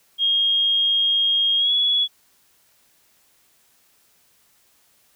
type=tone with pitch glide; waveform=sine; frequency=3248 to 3380 Hz; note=G#7 to G#7; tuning=-39 to +30 cents; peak=-16 dBFS; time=0.18-2.08 s; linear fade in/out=50 ms; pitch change=+69 cents; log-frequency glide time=1.58-1.72 s; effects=white hiss -60 dBFS RMS until 5.15 s